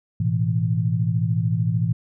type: chord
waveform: sine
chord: A suspended second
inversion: none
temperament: equal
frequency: 110 / 123.47 / 164.81 Hz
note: A2 / B2 / E3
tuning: 0 / 0 / 0 cents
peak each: -22 / -24 / -23 dBFS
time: 0.2-1.93 s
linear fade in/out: 5 ms
effects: none